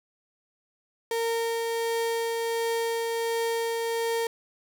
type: tone with tremolo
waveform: 35% pulse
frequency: 460 Hz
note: A#4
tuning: 23 cents flat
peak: -23 dBFS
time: 1.11-4.27 s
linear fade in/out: 2 ms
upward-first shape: triangle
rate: 1.4 Hz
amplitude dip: 25%
effects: none